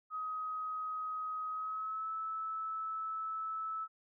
sine tone with pitch glide, 1262 to 1306.5 Hz, D#6 to E6, +24 to -16 cents, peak -36 dBFS, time 0.1-3.88 s, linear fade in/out 50 ms, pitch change +60 cents, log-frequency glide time 1.5-2.1 s, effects none

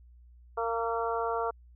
harmonic tone with a mistuned harmonic, 230 Hz, A#3, 23 cents flat, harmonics 2 / 3 / 4 / 5 / 6, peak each -32 / -34 / -35 / -36 / -37 dBFS, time 0.57-1.51 s, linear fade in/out 10 ms, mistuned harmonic 6, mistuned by -18 cents, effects added 60 Hz sine -52 dBFS peak until 1.75 s

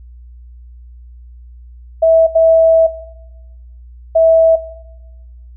sine tone bursts at uneven times, 652 Hz, E5, 19 cents flat, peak -6 dBFS, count 3, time 2.02-2.27 / 2.35-2.87 / 4.15-4.56 s, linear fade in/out 10 ms, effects noise-tail reverb RT60 1.0 s tail -17 dB re dry + added 60 Hz sine -34 dBFS peak until 5.56 s

